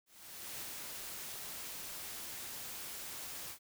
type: noise with ADSR envelope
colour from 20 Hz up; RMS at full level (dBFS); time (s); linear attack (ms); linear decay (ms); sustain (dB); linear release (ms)
white; -43; 0.06-3.59; 570; 5; -2; 92
effects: none